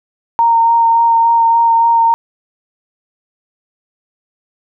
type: tone with vibrato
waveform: sine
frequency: 923 Hz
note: A#5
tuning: 17 cents flat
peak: -7 dBFS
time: 0.39-2.14 s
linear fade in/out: 0 ms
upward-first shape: sine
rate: 3.5 Hz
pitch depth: 13 cents each way
effects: none